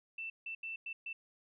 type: tone bursts at uneven times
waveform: sine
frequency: 2669 Hz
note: E7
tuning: 21 cents sharp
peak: -39 dBFS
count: 5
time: 0.18-0.3 / 0.46-0.55 / 0.63-0.76 / 0.86-0.93 / 1.06-1.13 s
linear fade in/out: 5 ms
effects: none